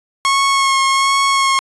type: tone with vibrato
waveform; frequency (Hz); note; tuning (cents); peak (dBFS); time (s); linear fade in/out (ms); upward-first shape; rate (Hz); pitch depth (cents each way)
sawtooth; 1091; C#6; -28; -8; 0.25-1.59; 0; sine; 1.3; 17
effects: resampled to 22050 Hz